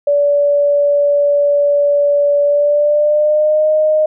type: tone with pitch glide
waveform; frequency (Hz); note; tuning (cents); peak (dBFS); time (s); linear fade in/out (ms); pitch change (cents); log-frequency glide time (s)
sine; 576 to 617.3; D5 to D#5; -34 to -14; -9; 0.07-4.06; 5; +120; 2.43-3.68
effects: none